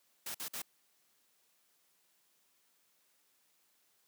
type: noise bursts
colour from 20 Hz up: white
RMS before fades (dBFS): -41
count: 3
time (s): 0.26-0.62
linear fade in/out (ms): 5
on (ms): 86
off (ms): 51
effects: white hiss -73 dBFS RMS until 4.07 s + high-pass 150 Hz 12 dB/octave